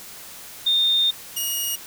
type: tone pair in turn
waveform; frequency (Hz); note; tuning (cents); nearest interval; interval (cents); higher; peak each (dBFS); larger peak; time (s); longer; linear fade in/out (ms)
sine / 10% pulse; 3644 / 2874; A#7 / F7; -40 / +49; major third; 411; first; -16 / -15; second; 0.66-1.11 / 1.36-1.76; first; 10
effects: white hiss -40 dBFS RMS until 1.86 s